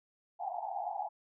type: band-pass noise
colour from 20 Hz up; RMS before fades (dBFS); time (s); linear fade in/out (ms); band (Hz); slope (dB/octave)
pink; -38; 0.39-1.09; 20; 710 to 860; 96
effects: none